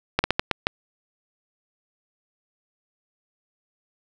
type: slowing click train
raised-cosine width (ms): 0.3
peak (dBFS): -3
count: 6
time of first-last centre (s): 0.19-0.669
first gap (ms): 50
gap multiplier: 1.33
effects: none